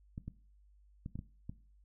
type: clicks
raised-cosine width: 5 ms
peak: -29 dBFS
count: 6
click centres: 0.179 / 0.28 / 1.061 / 1.156 / 1.191 / 1.495 s
effects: noise-tail reverb RT60 0.4 s tail -17 dB re dry + added 50 Hz sine -61 dBFS peak until 1.84 s